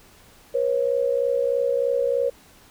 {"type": "tone pair together", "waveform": "sine", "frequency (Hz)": [482.8, 546], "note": ["B4", "C#5"], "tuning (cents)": [-39, -26], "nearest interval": "major second", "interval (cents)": 213, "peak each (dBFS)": -22, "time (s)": [0.54, 2.3], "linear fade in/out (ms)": 10, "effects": ["pink hiss -52 dBFS RMS until 2.7 s"]}